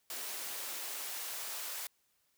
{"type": "noise with high-pass filter sweep", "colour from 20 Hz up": "white", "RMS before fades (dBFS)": -41, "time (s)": [0.1, 1.87], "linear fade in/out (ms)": 2, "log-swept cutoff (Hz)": [310, 650], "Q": 0.86, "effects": ["white hiss -75 dBFS RMS until 2.37 s"]}